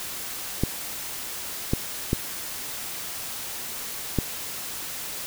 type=clicks; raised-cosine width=3 ms; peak=-8 dBFS; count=4; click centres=0.636 / 1.735 / 2.131 / 4.187 s; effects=white hiss -34 dBFS RMS until 5.26 s